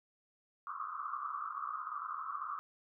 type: band-pass noise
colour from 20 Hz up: white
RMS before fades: -41 dBFS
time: 0.67-2.59 s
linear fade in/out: 0 ms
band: 1100 to 1300 Hz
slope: 96 dB/octave
effects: none